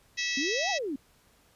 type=harmonic tone; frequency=650 Hz; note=E5; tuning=24 cents flat; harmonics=3 / 4 / 5 / 6 / 7 / 8 / 9 / 10; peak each=-33 / -34 / -40 / -36 / -42 / -37 / -41 / -42 dBFS; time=0.17-0.79 s; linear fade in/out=20 ms
type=exponential two-way sweep; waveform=sine; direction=up then down; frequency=253.8 to 830.6 to 253.8 Hz; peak=-30 dBFS; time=0.37-0.96 s; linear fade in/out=5 ms; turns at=0.7 s
effects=pink hiss -63 dBFS RMS until 1.55 s + resampled to 32000 Hz